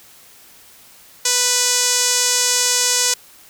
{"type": "tone with band-pass filter", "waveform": "sawtooth", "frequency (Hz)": 493.9, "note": "B4", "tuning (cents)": 0, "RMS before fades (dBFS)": -17, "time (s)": [1.25, 3.14], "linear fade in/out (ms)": 5, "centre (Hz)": 6700, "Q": 2.1, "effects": ["white hiss -46 dBFS RMS until 3.49 s"]}